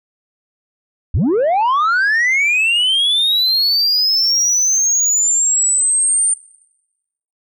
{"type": "linear sweep", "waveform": "sine", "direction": "up", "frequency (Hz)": [53.3, 9010], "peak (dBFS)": -9, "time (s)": [1.14, 6.34], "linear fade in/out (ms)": 5, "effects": ["noise-tail reverb RT60 1.0 s tail -25 dB re dry", "tanh soft clip ceiling -11 dBFS"]}